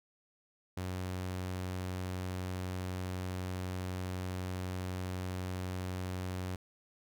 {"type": "tone", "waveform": "sawtooth", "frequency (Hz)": 92, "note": "F#2", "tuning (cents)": -9, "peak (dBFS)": -32, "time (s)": [0.77, 6.56], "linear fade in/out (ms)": 5, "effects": []}